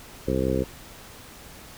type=harmonic tone; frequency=65.41 Hz; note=C2; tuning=in tune; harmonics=1 / 2 / 3 / 4 / 5 / 6 / 7 / 8; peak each=-30 / -30 / -30 / -30 / -30 / -30 / -30 / -30 dBFS; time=0.27-0.64 s; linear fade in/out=10 ms; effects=pink hiss -45 dBFS RMS until 1.77 s